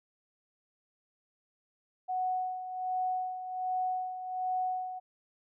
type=tone with tremolo; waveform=sine; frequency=740 Hz; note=F#5; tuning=in tune; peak=-28 dBFS; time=2.08-5 s; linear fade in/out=20 ms; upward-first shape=sine; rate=1.3 Hz; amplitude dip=65%; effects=none